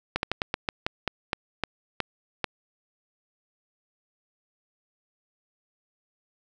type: slowing click train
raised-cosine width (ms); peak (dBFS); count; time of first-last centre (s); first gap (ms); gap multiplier
0.3; -9; 12; 0.16-2.443; 71; 1.2
effects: none